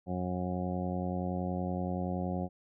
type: harmonic tone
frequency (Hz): 90.6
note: F#2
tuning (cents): -36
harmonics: 1 / 2 / 3 / 4 / 5 / 6 / 7 / 8 / 9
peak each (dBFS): -38 / -34 / -41 / -42 / -50 / -41 / -49 / -41 / -49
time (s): 0.06-2.49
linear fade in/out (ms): 50
effects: none